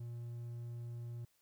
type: tone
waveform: triangle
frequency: 118.7 Hz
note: A#2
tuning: 32 cents sharp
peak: -40 dBFS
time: 0-1.25 s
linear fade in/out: 5 ms
effects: white hiss -75 dBFS RMS until 1.41 s